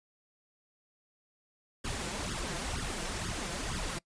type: noise with flanger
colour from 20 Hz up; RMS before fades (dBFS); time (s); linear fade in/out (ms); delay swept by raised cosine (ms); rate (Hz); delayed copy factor
pink; -36; 1.84-3.99; 10; 0.59 to 5.89; 2.1; +0.75
effects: noise-tail reverb RT60 0.1 s tail -23 dB re dry + resampled to 22050 Hz